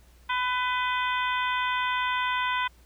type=harmonic tone with a mistuned harmonic; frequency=500 Hz; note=B4; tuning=21 cents sharp; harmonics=2 / 3 / 4 / 5 / 6 / 7; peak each=-27 / -31 / -33 / -35 / -37 / -38 dBFS; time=0.29-2.68 s; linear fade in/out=10 ms; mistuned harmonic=6; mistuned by=+72 cents; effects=added 60 Hz sine -53 dBFS peak until 2.85 s + pink hiss -61 dBFS RMS until 2.85 s